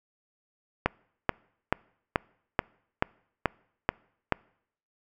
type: click train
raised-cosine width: 0.5 ms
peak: -7 dBFS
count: 9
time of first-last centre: 0.86-4.323 s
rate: 2.31 Hz
effects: noise-tail reverb RT60 0.7 s tail -26 dB re dry